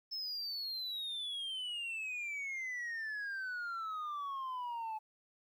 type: exponential sweep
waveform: sine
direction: down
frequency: 5274 to 859 Hz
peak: -35 dBFS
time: 0.11-4.99 s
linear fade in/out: 20 ms
effects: tanh soft clip ceiling -37 dBFS + 12-bit